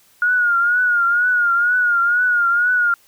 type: tone with vibrato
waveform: sine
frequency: 1433 Hz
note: F6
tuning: 44 cents sharp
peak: -13 dBFS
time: 0.22-2.94 s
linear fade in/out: 2 ms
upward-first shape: triangle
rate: 2.1 Hz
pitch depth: 77 cents each way
effects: white hiss -54 dBFS RMS until 3.07 s